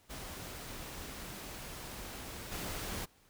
pink noise with level steps, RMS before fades -45 / -40 dBFS, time 0.09-3.06 s, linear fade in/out 20 ms, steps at 2.51 s, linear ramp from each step 20 ms, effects pink hiss -66 dBFS RMS until 3.29 s

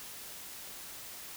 silence, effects white hiss -46 dBFS RMS until 1.36 s

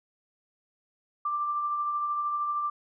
sine tone with tremolo, 1180 Hz, D6, 8 cents sharp, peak -25 dBFS, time 1.25-2.7 s, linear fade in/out 5 ms, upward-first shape triangle, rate 13 Hz, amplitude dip 35%, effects none

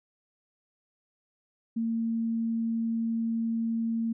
sine tone, 227.9 Hz, A#3, 39 cents flat, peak -26 dBFS, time 1.76-4.13 s, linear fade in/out 10 ms, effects none

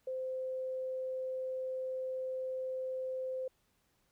sine tone, 518 Hz, C5, 17 cents flat, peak -35 dBFS, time 0.07-3.48 s, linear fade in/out 5 ms, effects pink hiss -75 dBFS RMS until 4.11 s

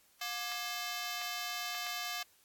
10% pulse ring-modulated tone, 949 Hz, A#5, 31 cents sharp, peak -25 dBFS, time 0.21-2.23 s, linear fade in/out 5 ms, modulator 233 Hz, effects white hiss -67 dBFS RMS until 2.44 s + AAC 64 kbps

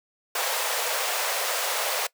pink high-pass noise, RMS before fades -27 dBFS, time 0.35-2.07 s, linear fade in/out 5 ms, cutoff 470 Hz, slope 48 dB/octave, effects noise-tail reverb RT60 0.1 s tail -21 dB re dry

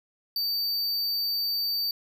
square tone, 4610 Hz, D8, 33 cents flat, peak -26 dBFS, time 0.36-1.91 s, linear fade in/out 2 ms, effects none

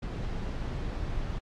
brown noise, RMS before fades -33 dBFS, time 0.02-1.39 s, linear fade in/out 10 ms, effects low-pass 5000 Hz 12 dB/octave + AAC 64 kbps

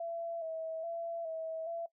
sine tone with vibrato, 659.3 Hz, E5, in tune, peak -36 dBFS, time 0-1.86 s, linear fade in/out 5 ms, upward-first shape square, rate 1.2 Hz, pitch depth 35 cents each way, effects noise-tail reverb RT60 0.1 s tail -18 dB re dry

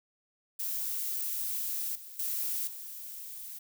violet noise with level steps, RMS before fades -34 / -47 / -33 / -43 dBFS, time 0.59-3.59 s, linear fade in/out 10 ms, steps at 1.95 / 2.19 / 2.67 s, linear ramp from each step 5 ms, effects none

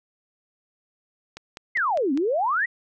click train, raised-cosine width 0.2 ms, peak -20 dBFS, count 5, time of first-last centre 1.37-2.175 s, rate 4.97 Hz
sine exponential two-way sweep, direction down then up, 2160 to 255.6 to 2005 Hz, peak -20 dBFS, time 1.75-2.66 s, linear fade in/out 10 ms, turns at 2.13 s
effects none

